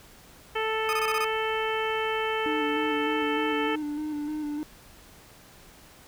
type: harmonic tone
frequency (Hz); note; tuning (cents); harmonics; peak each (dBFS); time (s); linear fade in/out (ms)
440; A4; 0; 1 / 2 / 3 / 4 / 5 / 6 / 7; -29 / -32 / -34 / -35 / -36 / -37 / -37; 0.55-3.76; 10
type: tone bursts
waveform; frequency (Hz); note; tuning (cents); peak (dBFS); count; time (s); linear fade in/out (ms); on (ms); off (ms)
35% pulse; 1244.5; D#6; 0; -25; 6; 0.89-1.244; 0; 39; 24
type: tone with vibrato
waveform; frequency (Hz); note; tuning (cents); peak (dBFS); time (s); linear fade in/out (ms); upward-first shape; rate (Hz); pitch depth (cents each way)
triangle; 300; D4; +37; -27; 2.46-4.63; 0; square; 3.3; 29
effects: pink hiss -52 dBFS RMS until 6.07 s